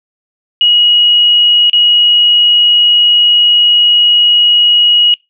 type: tone with dropouts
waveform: sine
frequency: 2900 Hz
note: F#7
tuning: 35 cents flat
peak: -5 dBFS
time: 0.61-5.14 s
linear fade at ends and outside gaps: 1 ms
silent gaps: 1.698-1.731 s
effects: noise-tail reverb RT60 0.2 s tail -24 dB re dry